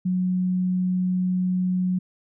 sine tone, 183 Hz, F#3, 19 cents flat, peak -20 dBFS, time 0.05-1.99 s, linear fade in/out 10 ms, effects none

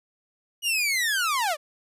sawtooth linear sweep, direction down, 2923 to 557 Hz, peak -19 dBFS, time 0.62-1.57 s, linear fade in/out 50 ms, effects resampled to 32000 Hz

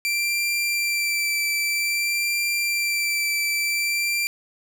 sawtooth tone with vibrato, 2349 Hz, D7, in tune, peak -18 dBFS, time 0.05-4.27 s, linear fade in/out 0 ms, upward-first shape sine, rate 0.52 Hz, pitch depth 15 cents each way, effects none

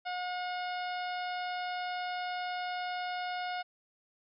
harmonic tone, 722 Hz, F#5, 43 cents flat, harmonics 1 / 2 / 3 / 4 / 5 / 6 / 7, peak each -35 / -41 / -45 / -47 / -49 / -51 / -52 dBFS, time 0.05-3.63 s, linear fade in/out 20 ms, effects none

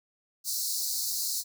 pink high-pass noise, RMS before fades -31 dBFS, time 0.44-1.44 s, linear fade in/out 50 ms, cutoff 4100 Hz, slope 96 dB/octave, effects none

